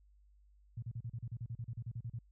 sine tone bursts, 116.2 Hz, A#2, 5 cents flat, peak -38 dBFS, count 16, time 0.77-2.189 s, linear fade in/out 5 ms, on 54 ms, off 37 ms, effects added 50 Hz sine -62 dBFS peak until 2.31 s

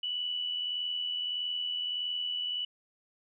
sine tone with amplitude modulation, 2960 Hz, F#7, in tune, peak -29 dBFS, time 0.03-2.65 s, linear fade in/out 5 ms, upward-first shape sine, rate 81.6 Hz, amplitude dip 40%, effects none

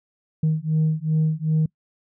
sine beating tone pair, 155.56 / 158.16 Hz, D#3 / D#3, 0 / +29 cents, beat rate 2.6 Hz, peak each -20 dBFS, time 0.43-1.66 s, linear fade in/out 5 ms, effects noise-tail reverb RT60 0.1 s tail -25 dB re dry + tanh soft clip ceiling -14 dBFS

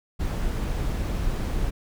brown noise, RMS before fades -26 dBFS, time 0.19-1.71 s, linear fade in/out 20 ms, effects none

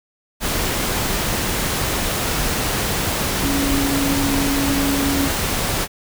sine tone in noise, 278.1 Hz, C#4, 6 cents sharp, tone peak -19 dBFS, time 3.41-5.3 s, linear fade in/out 50 ms, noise pink, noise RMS -21 dBFS, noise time 0.4-5.88 s, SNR -1 dB, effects none

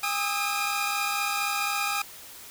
sawtooth tone cluster, 810 / 1230 / 1294 / 2425 Hz, G#5 / D#6 / E6 / D#7, -43 / -20 / -32 / -45 cents, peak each -28 dBFS, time 0.03-2.02 s, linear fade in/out 5 ms, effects white hiss -45 dBFS RMS until 2.5 s

